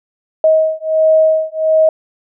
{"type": "beating tone pair", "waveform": "sine", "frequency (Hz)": [632, 633.4], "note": ["D#5", "D#5"], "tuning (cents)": [27, 31], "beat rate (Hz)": 1.4, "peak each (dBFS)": -12, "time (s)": [0.44, 1.89], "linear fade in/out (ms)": 2, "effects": []}